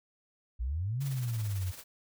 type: exponential two-way sweep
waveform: sine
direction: up then down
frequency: 55 to 141.9 to 88.1 Hz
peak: -30 dBFS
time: 0.59-1.72 s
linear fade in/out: 20 ms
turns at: 1.03 s
type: noise with tremolo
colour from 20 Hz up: white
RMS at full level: -45 dBFS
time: 1-1.84 s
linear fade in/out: 20 ms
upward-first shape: sine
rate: 18 Hz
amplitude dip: 55%
effects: none